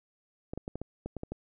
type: clicks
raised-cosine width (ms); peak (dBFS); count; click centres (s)
2; -23; 9; 0.535 / 0.576 / 0.679 / 0.756 / 0.816 / 1.06 / 1.167 / 1.234 / 1.32
effects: none